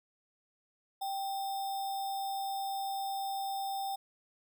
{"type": "tone with sample-and-hold", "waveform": "sine", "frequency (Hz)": 784, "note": "G5", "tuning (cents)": 0, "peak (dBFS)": -33, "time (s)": [1.01, 3.96], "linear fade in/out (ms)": 10, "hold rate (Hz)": 4410, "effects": []}